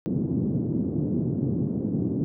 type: band-pass noise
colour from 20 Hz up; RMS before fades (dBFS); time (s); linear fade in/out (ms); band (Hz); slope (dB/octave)
white; -26; 0.06-2.24; 0; 110 to 290; 24
effects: none